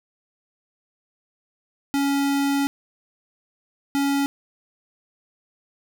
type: tone bursts at uneven times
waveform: square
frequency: 279.5 Hz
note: C#4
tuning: 14 cents sharp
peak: -20 dBFS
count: 2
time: 1.94-2.67 / 3.95-4.26 s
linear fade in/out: 0 ms
effects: none